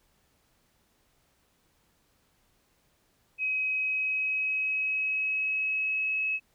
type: tone with pitch glide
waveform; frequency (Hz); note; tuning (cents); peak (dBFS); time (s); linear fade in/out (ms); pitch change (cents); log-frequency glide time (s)
sine; 2537 to 2574; D#7 to E7; +33 to -42; -26; 3.38-6.4; 50; +25; 3.7-6.26
effects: pink hiss -69 dBFS RMS until 6.54 s